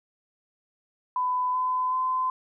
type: tone with pitch steps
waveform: sine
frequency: 1002 / 1013.6 / 1025.4 Hz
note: B5 / B5 / C6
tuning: +25 / +45 / -35 cents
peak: -23 dBFS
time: 1.16-2.3 s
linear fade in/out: 2 ms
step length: 380 ms
effects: none